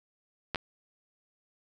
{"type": "clicks", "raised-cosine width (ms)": 0.3, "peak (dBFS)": -15, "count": 2, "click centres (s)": [0.547, 0.558], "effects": []}